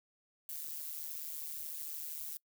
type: noise with amplitude modulation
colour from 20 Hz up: violet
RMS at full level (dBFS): -39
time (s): 0.49-2.37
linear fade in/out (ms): 2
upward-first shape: sine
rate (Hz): 153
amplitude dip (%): 85
effects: noise-tail reverb RT60 0.1 s tail -24 dB re dry